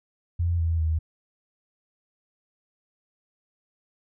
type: tone with pitch steps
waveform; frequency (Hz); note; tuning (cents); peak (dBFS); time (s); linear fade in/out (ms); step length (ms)
sine; 85.7 / 82.64 / 79.68; F2 / E2 / D#2; -32 / +5 / +42; -21; 0.39-0.99; 10; 200
effects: none